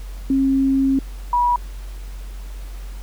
sine tone pair in turn, 269.5 / 970.1 Hz, C#4 / B5, -49 / -31 cents, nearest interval octave + minor seventh, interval 2218 cents, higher second, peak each -14 dBFS, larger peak neither, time 0.3-0.99 / 1.33-1.56 s, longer first, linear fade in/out 2 ms, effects added 46 Hz sine -29 dBFS peak until 3.02 s + pink hiss -46 dBFS RMS until 3.02 s

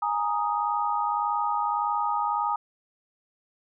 sine chord, Ab suspended second, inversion none, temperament equal, 830.6 / 932.3 / 1244.5 Hz, Ab5 / Bb5 / Eb6, 0 / 0 / 0 cents, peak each -28 dBFS, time 0.02-2.56 s, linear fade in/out 5 ms, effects none

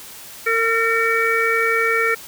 harmonic tone, 455.3 Hz, A#4, 41 cents flat, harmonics 1 / 3 / 4 / 5, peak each -21 / -21 / -21 / -21 dBFS, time 0.46-2.15 s, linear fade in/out 10 ms, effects white hiss -38 dBFS RMS until 2.27 s

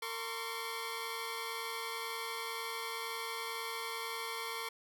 15% pulse tone cluster, 456.2 / 1053 / 1135 Hz, A#4 / C6 / C#6, -37 / +11 / +41 cents, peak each -36 / -36 / -37 dBFS, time 0.02-4.69 s, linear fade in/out 5 ms, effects none

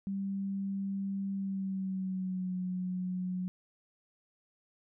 sine tone with pitch glide, 196 to 182.87 Hz, G3 to F#3, 0 to -20 cents, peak -32 dBFS, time 0.07-3.48 s, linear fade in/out 0 ms, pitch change -120 cents, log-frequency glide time 1.33-2.56 s, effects none

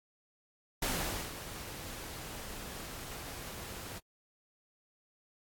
pink noise with ADSR envelope, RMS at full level -32 dBFS, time 0.82-4 s, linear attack 6 ms, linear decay 490 ms, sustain -12 dB, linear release 26 ms, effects AAC 64 kbps

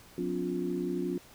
sine tone cluster, 180.8 / 255.6 / 287.3 / 352.5 Hz, F#3 / C4 / D4 / F4, -40 / -40 / -38 / +16 cents, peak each -36 / -37 / -36 / -33 dBFS, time 0.18-1.18 s, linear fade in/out 2 ms, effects pink hiss -55 dBFS RMS until 1.34 s

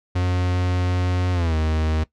45% pulse tone with pitch glide, 90.3 to 78.61 Hz, F#2 to D#2, -42 to +18 cents, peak -19 dBFS, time 0.15-2.04 s, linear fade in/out 10 ms, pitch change -240 cents, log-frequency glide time 1.33-1.55 s, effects noise-tail reverb RT60 0.1 s tail -18 dB re dry + low-pass 5000 Hz 12 dB/octave

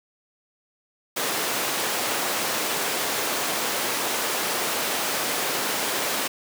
pink high-pass noise, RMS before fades -26 dBFS, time 1.16-6.28 s, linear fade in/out 10 ms, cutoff 380 Hz, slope 12 dB/octave, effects none

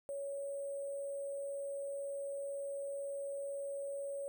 sine tone with sample-and-hold, 558 Hz, C#5, 11 cents sharp, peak -38 dBFS, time 0.09-4.28 s, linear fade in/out 0 ms, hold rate 8820 Hz, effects none

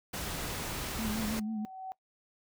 pink noise, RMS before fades -37 dBFS, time 0.13-1.4 s, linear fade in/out 10 ms
sine tone with exponential growth, 757 Hz, F#5, 39 cents sharp, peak -36 dBFS, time 0.9-1.92 s, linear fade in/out 0 ms, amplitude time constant 220 ms
sine tone with vibrato, 217 Hz, A3, 24 cents flat, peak -32 dBFS, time 0.99-1.65 s, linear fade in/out 0 ms, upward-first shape sine, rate 6.2 Hz, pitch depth 54 cents each way
effects noise-tail reverb RT60 0.1 s tail -21 dB re dry

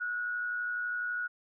sine tone with amplitude modulation, 1458 Hz, F#6, 26 cents flat, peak -29 dBFS, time 0-1.28 s, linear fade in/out 20 ms, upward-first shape sine, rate 112 Hz, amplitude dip 45%, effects none

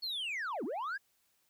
sine linear two-way sweep, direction down then up, 4435 to 207.7 to 1701 Hz, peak -32 dBFS, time 0.02-0.98 s, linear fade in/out 20 ms, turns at 0.64 s, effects tanh soft clip ceiling -34 dBFS + white hiss -74 dBFS RMS until 1.49 s

